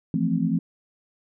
sine chord, F major seventh, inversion third, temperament equal, 164.81 / 174.61 / 220 / 261.6 Hz, E3 / F3 / A3 / C4, 0 / 0 / 0 / 0 cents, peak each -26 dBFS, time 0.14-0.59 s, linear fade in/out 2 ms, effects none

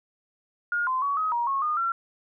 sine tone with pitch steps, 1425 / 1033 / 1126 / 1266 / 948 / 1094 / 1223 / 1360 Hz, F6 / C6 / C#6 / D#6 / A#5 / C#6 / D#6 / F6, +34 / -22 / +27 / +30 / +29 / -23 / -30 / -46 cents, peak -23 dBFS, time 0.72-1.92 s, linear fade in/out 2 ms, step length 150 ms, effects none

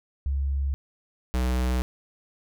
sine / square tone pair in turn, 69 / 62.68 Hz, C#2 / B1, -7 / +26 cents, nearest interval major second, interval 167 cents, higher first, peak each -23 dBFS, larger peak neither, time 0.26-0.74 / 1.34-1.82 s, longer neither, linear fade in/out 0 ms, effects none

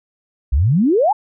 sine exponential sweep, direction up, 58 to 895 Hz, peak -11 dBFS, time 0.52-1.13 s, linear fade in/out 10 ms, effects none

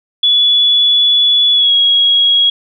sine tone with pitch glide, 3421 to 3310 Hz, A7 to G#7, -49 to -6 cents, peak -7 dBFS, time 0.23-2.5 s, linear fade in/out 5 ms, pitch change -57 cents, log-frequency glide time 1.53-1.72 s, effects none

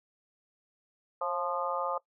harmonic tone with a mistuned harmonic, 174.61 Hz, F3, in tune, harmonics 3 / 4 / 5 / 6 / 7, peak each -34 / -39 / -36 / -38 / -35 dBFS, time 1.21-1.98 s, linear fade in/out 5 ms, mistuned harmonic 3, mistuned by +40 cents, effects noise-tail reverb RT60 0.1 s tail -20 dB re dry

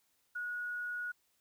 sine tone with quantisation, 1455 Hz, F#6, 29 cents flat, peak -36 dBFS, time 0.35-1.12 s, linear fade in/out 10 ms, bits 11, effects white hiss -75 dBFS RMS until 1.4 s

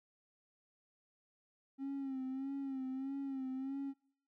triangle tone with vibrato, 268.4 Hz, C4, 44 cents sharp, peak -35 dBFS, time 1.78-3.94 s, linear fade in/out 50 ms, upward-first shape sine, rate 1.6 Hz, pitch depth 54 cents each way, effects noise-tail reverb RT60 0.6 s tail -25 dB re dry + tanh soft clip ceiling -33 dBFS

